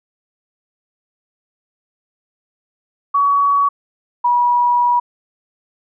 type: tone pair in turn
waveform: sine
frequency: 1129 / 968.2 Hz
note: C#6 / B5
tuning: +31 / -35 cents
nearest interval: minor third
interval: 266 cents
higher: first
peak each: -11 dBFS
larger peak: neither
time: 3.14-3.69 / 4.24-5 s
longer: second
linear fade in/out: 10 ms
effects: none